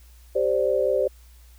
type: chord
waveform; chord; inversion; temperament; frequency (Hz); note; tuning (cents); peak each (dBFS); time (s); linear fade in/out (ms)
sine; G suspended fourth; none; just; 392 / 522.7 / 588; G4 / C5 / D5; 0 / -2 / +2; -25 / -22 / -24; 0.35-1.08; 10
effects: added 60 Hz sine -47 dBFS peak until 1.58 s + white hiss -58 dBFS RMS until 1.58 s